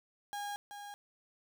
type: tone with echo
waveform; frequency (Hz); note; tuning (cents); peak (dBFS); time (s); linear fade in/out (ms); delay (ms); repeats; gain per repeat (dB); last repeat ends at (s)
35% pulse; 817; G#5; -29; -36; 0.33-0.56; 0; 380; 1; -7; 0.94
effects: none